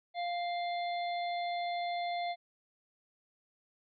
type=harmonic tone; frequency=698.5 Hz; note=F5; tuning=in tune; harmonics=1 / 3 / 5 / 6; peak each=-33 / -43 / -47 / -49 dBFS; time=0.14-2.36 s; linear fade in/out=50 ms; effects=none